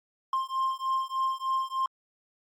triangle beating tone pair, 1055 / 1058.3 Hz, C6 / C6, +14 / +19 cents, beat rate 3.3 Hz, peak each -28 dBFS, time 0.33-1.86 s, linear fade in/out 2 ms, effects Opus 48 kbps

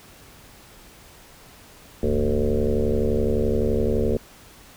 sine tone with frequency modulation, 229 Hz, A#3, 31 cents flat, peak -18 dBFS, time 2.03-4.17 s, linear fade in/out 2 ms, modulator 71.7 Hz, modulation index 4.1, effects pink hiss -48 dBFS RMS until 4.76 s

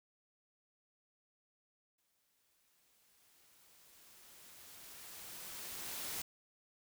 white noise with exponential growth, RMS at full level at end -41 dBFS, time 1.98-6.22 s, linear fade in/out 5 ms, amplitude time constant 920 ms, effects none

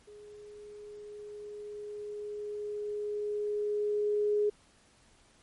sine tone with level ramp, 416.8 Hz, G#4, 6 cents sharp, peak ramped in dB -48 to -24 dBFS, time 0.07-4.5 s, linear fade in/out 10 ms, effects pink hiss -63 dBFS RMS until 5.42 s + MP3 48 kbps

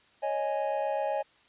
triangle chord, C# suspended second, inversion none, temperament equal, 554.4 / 622.3 / 830.6 Hz, C#5 / D#5 / G#5, 0 / 0 / 0 cents, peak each -30 dBFS, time 0.22-1.23 s, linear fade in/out 20 ms, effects white hiss -62 dBFS RMS until 1.48 s + resampled to 8000 Hz

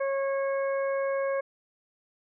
harmonic tone, 547 Hz, C#5, 23 cents flat, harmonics 1 / 2 / 3 / 4, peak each -26 / -36 / -39 / -43 dBFS, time 0-1.41 s, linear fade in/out 10 ms, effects none

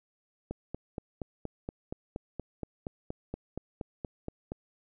click train, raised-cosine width 2 ms, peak -22 dBFS, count 18, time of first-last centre 0.51-4.519 s, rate 4.24 Hz, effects none

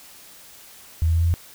sine tone with pitch steps, 81.2 / 82.19 / 83.19 / 84.21 / 85.24 Hz, E2 / E2 / E2 / E2 / F2, -26 / -5 / +16 / +37 / -41 cents, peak -16 dBFS, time 1.02-1.34 s, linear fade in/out 0 ms, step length 64 ms, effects white hiss -46 dBFS RMS until 1.54 s

